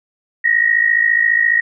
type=tone pair together; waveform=sine; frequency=1864.7 / 1919.3 Hz; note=A#6 / B6; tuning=0 / -50 cents; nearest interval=unison; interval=50 cents; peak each=-13 / -15 dBFS; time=0.44-1.61 s; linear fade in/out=10 ms; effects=none